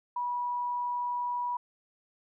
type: tone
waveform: sine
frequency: 974 Hz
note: B5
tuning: 24 cents flat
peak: -29 dBFS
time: 0.16-1.57 s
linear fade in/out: 5 ms
effects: none